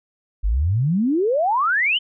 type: exponential sweep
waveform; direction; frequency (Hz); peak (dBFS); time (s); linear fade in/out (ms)
sine; up; 45.09 to 3132; -16; 0.43-1.99; 20
effects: none